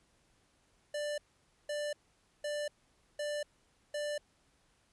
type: tone bursts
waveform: square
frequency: 590 Hz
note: D5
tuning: 8 cents sharp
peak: -35 dBFS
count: 5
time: 0.94-4.18 s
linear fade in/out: 5 ms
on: 240 ms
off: 510 ms
effects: pink hiss -71 dBFS RMS until 4.92 s + resampled to 24000 Hz